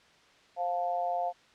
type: harmonic tone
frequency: 175.8 Hz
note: F3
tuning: 12 cents sharp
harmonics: 3 / 4 / 5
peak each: -37 / -29 / -38 dBFS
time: 0.56-1.33 s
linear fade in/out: 50 ms
effects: white hiss -60 dBFS RMS until 1.54 s + low-pass 4000 Hz 12 dB/octave